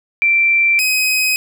sine / sawtooth tone pair in turn, 2349 / 2523 Hz, D7 / D#7, 0 / +23 cents, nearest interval minor second, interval 123 cents, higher second, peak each -10 dBFS, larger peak neither, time 0.22-0.79 / 0.79-1.36 s, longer neither, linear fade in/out 0 ms, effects none

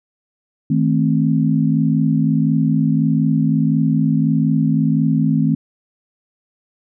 sine chord, A diminished, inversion second, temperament just, 158.4 / 220 / 264 Hz, Eb3 / A3 / C4, +31 / 0 / +16 cents, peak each -16 / -18 / -18 dBFS, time 0.7-5.55 s, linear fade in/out 5 ms, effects none

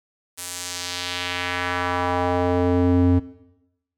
square tone with band-pass filter sweep, 89.1 Hz, F2, 35 cents sharp, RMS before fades -22 dBFS, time 0.37-3.2 s, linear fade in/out 20 ms, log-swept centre 10000 to 210 Hz, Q 1.3, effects noise-tail reverb RT60 0.9 s tail -17 dB re dry

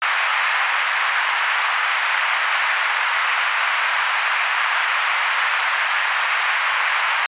white band-pass noise, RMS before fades -20 dBFS, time 0.02-7.26 s, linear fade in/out 0 ms, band 900 to 2400 Hz, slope 24 dB/octave, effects resampled to 8000 Hz

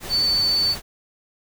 sine tone in noise, 4507 Hz, C#8, 28 cents sharp, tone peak -17 dBFS, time 0.09-0.76 s, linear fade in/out 50 ms, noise pink, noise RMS -33 dBFS, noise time 0-0.82 s, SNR +13 dB, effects none

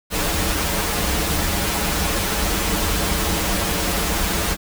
pink noise with comb filter, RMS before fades -21 dBFS, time 0.1-4.57 s, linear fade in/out 50 ms, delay 7.9 ms, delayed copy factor -1, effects none

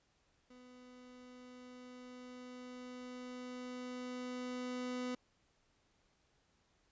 30% pulse tone with level ramp, 250 Hz, B3, 21 cents sharp, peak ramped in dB -54 to -35 dBFS, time 0.5-5.15 s, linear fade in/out 5 ms, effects pink hiss -75 dBFS RMS until 6.91 s + resampled to 16000 Hz

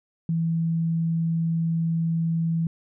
sine tone, 164.81 Hz, E3, in tune, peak -21 dBFS, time 0.29-2.67 s, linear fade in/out 2 ms, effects none

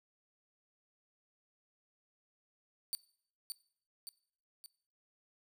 20% pulse tone with echo, 4565 Hz, D8, 50 cents flat, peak -28 dBFS, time 2.93-2.95 s, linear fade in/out 0 ms, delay 570 ms, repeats 3, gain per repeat -5 dB, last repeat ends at 4.66 s, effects noise-tail reverb RT60 0.6 s tail -21 dB re dry

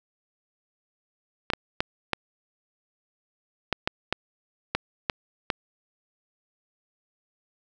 clicks, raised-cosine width 0.3 ms, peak -7 dBFS, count 10, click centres 1.502 / 1.535 / 1.805 / 2.133 / 3.727 / 3.875 / 4.126 / 4.75 / 5.098 / 5.502 s, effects none

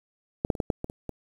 clicks, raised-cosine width 2 ms, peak -12 / -8 / -24 / -12 / -10 / -17 / -24 / -20 dBFS, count 8, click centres 0.449 / 0.502 / 0.552 / 0.602 / 0.702 / 0.844 / 0.899 / 1.093 s, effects 8-bit

